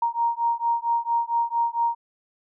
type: beating tone pair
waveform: sine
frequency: 932.3 / 936.7 Hz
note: A#5 / A#5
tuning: 0 / +8 cents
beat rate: 4.4 Hz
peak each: -24 dBFS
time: 0.02-1.95 s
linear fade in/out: 5 ms
effects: none